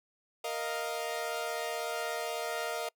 sawtooth chord, Bb suspended fourth, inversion none, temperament equal, 466.2 / 622.3 / 698.5 Hz, Bb4 / Eb5 / F5, 0 / 0 / 0 cents, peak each -34 dBFS, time 0.44-2.89 s, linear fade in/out 5 ms, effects noise-tail reverb RT60 0.1 s tail -25 dB re dry

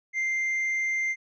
triangle tone, 2093 Hz, C7, in tune, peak -23 dBFS, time 0.13-1.16 s, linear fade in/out 50 ms, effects resampled to 16000 Hz

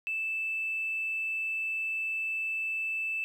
triangle tone with tanh clipping, 2637 Hz, E7, in tune, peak -29 dBFS, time 0.07-3.24 s, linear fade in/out 0 ms, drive 1 dB, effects none

